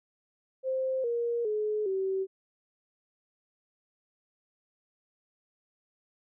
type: tone with pitch steps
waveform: sine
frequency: 523.3 / 471.6 / 425.1 / 383.1 Hz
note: C5 / A#4 / G#4 / G4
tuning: 0 / +20 / +40 / -40 cents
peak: -27 dBFS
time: 0.63-2.27 s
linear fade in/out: 50 ms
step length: 410 ms
effects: none